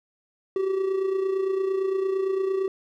triangle tone with amplitude modulation, 383.9 Hz, G4, 36 cents flat, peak -18 dBFS, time 0.56-2.68 s, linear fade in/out 2 ms, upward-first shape sine, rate 28.8 Hz, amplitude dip 55%, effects none

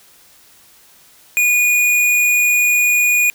square tone, 2452 Hz, D#7, 26 cents flat, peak -12 dBFS, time 1.37-3.3 s, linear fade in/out 0 ms, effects white hiss -48 dBFS RMS until 3.34 s

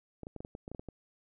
clicks, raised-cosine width 2 ms, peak -29 dBFS, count 11, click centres 0.233 / 0.269 / 0.363 / 0.405 / 0.449 / 0.551 / 0.679 / 0.716 / 0.748 / 0.795 / 0.887 s, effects none

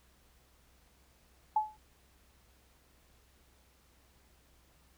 sine tone with exponential decay, 858 Hz, A5, 44 cents flat, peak -22 dBFS, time 1.56-1.77 s, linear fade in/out 5 ms, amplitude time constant 44 ms, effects added 64 Hz sine -67 dBFS peak until 4.97 s + pink hiss -67 dBFS RMS until 4.97 s

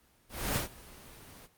pink noise with ADSR envelope, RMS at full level -29 dBFS, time 0.29-1.48 s, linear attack 270 ms, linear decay 120 ms, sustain -22 dB, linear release 34 ms, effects pink hiss -66 dBFS RMS until 1.57 s + Opus 24 kbps

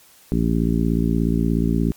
harmonic tone, 56.8 Hz, A#1, 44 cents flat, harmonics 1 / 2 / 3 / 4 / 5 / 6 / 7, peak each -23 / -28 / -21 / -22 / -24 / -31 / -30 dBFS, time 0.32-1.92 s, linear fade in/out 0 ms, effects white hiss -51 dBFS RMS until 1.96 s + MP3 96 kbps

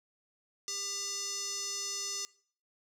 square tone with band-pass filter, 399.4 Hz, G4, 32 cents sharp, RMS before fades -37 dBFS, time 0.68-2.25 s, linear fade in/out 0 ms, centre 5800 Hz, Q 5.7, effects noise-tail reverb RT60 0.5 s tail -21 dB re dry

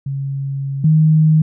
sine tone pair in turn, 137.6 / 156.29 Hz, C#3 / D#3, -12 / +8 cents, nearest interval major second, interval 220 cents, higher second, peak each -19 / -8 dBFS, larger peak second, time 0.06-0.84 / 0.84-1.42 s, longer first, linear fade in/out 5 ms, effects none

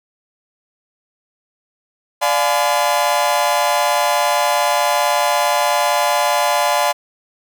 40% pulse chord, D diminished seventh, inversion none, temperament just, 587.3 / 704.8 / 845.8 / 1014.9 Hz, D5 / F5 / Ab5 / Cb6, 0 / +16 / +31 / +47 cents, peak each -19 dBFS, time 2.21-6.93 s, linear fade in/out 20 ms, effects none

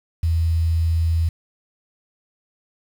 sine tone with quantisation, 82.41 Hz, E2, in tune, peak -16 dBFS, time 0.23-1.29 s, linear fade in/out 5 ms, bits 7, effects none

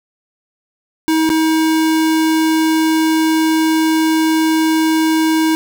square tone with dropouts, 318.5 Hz, D#4, 41 cents sharp, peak -12 dBFS, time 1.08-5.55 s, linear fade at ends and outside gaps 0 ms, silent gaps 1.292-1.301 s, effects none

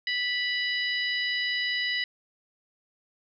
harmonic tone, 985 Hz, B5, 5 cents flat, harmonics 2 / 3 / 4 / 5, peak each -28 / -32 / -34 / -36 dBFS, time 0.07-2.04 s, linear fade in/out 2 ms, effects none

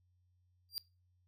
45% pulse tone with exponential growth, 4750 Hz, D8, 19 cents sharp, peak -32 dBFS, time 0.69-0.78 s, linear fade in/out 0 ms, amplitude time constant 18 ms, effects noise-tail reverb RT60 0.3 s tail -23 dB re dry + added 90 Hz sine -70 dBFS peak until 1.27 s

